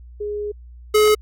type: tone pair in turn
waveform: sine / square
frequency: 415.3 / 425.3 Hz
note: G#4 / G#4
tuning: 0 / +41 cents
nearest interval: unison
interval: 41 cents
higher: second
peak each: -23 / -12 dBFS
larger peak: second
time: 0.2-0.52 / 0.94-1.15 s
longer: first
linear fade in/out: 10 ms
effects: added 60 Hz sine -38 dBFS peak until 1.21 s + AAC 64 kbps